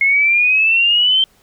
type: exponential sweep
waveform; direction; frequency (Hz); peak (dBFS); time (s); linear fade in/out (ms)
sine; up; 2159 to 3136; -10; 0.01-1.24; 2
effects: pink hiss -54 dBFS RMS until 1.42 s